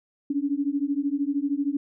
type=beating tone pair; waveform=sine; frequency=277.2 / 290.2 Hz; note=C#4 / D4; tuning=0 / -21 cents; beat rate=13 Hz; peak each=-26 dBFS; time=0.3-1.77 s; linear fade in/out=5 ms; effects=none